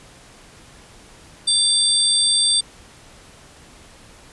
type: tone cluster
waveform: sine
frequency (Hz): 3563 / 4704 / 8530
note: A7 / D8 / C9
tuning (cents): +21 / +2 / +32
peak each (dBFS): -19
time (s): 1.47-2.61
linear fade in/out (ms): 10
effects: pink hiss -46 dBFS RMS until 4.32 s + resampled to 24000 Hz